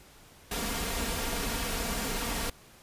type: noise with comb filter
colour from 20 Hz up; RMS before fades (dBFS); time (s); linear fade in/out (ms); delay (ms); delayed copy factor
pink; -32; 0.51-2.5; 5; 4.3; +0.6
effects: pink hiss -55 dBFS RMS until 2.82 s + resampled to 32000 Hz